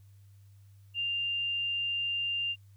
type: tone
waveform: sine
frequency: 2794 Hz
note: F7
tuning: in tune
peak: -29 dBFS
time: 0.94-2.56 s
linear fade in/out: 50 ms
effects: added 99 Hz sine -53 dBFS peak until 2.76 s + white hiss -72 dBFS RMS until 2.76 s